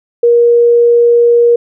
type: tone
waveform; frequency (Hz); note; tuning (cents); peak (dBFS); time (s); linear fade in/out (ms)
sine; 473.7; A#4; +28; -4; 0.23-1.56; 5
effects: none